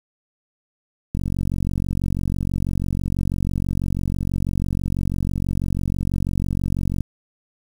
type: click train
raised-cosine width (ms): 5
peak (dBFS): -11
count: 271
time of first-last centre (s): 1.15-7.007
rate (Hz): 46.1
effects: 7-bit